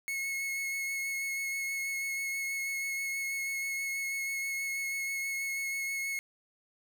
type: tone with vibrato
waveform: 45% pulse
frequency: 2184 Hz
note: C#7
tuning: 26 cents flat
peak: -32 dBFS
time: 0.08-6.19 s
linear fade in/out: 0 ms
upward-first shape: sine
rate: 6.2 Hz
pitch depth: 14 cents each way
effects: none